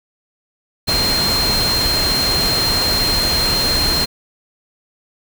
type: tone in noise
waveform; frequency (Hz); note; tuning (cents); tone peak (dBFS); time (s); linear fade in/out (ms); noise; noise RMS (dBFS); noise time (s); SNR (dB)
sine; 4186; C8; 0; -16; 0.87-4.06; 20; pink; -20; 0.87-4.06; +1
effects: none